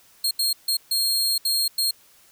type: tone bursts at uneven times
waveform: sawtooth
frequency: 4240 Hz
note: C8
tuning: 22 cents sharp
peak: -17 dBFS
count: 6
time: 0.24-0.31 / 0.39-0.53 / 0.68-0.77 / 0.91-1.38 / 1.45-1.68 / 1.78-1.91 s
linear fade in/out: 5 ms
effects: white hiss -55 dBFS RMS until 2.31 s